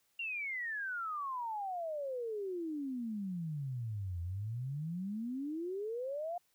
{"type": "exponential two-way sweep", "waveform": "sine", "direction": "down then up", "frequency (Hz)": [2803, 84, 718], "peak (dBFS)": -36, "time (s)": [0.19, 6.38], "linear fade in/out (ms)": 5, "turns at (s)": 4.21, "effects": ["white hiss -75 dBFS RMS until 6.54 s"]}